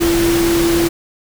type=tone in noise; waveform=sine; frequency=338 Hz; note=E4; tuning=43 cents sharp; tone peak=-12 dBFS; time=0-0.89 s; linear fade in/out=20 ms; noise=pink; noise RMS=-20 dBFS; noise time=0-0.89 s; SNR=+5 dB; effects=none